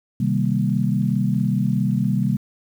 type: chord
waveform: sine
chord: C minor seventh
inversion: none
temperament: equal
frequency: 130.81 / 155.56 / 196 / 233.1 Hz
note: C3 / Eb3 / G3 / Bb3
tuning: 0 / 0 / 0 / 0 cents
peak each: -22 / -25 / -21 / -25 dBFS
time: 0.2-2.37 s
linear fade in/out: 5 ms
effects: 8-bit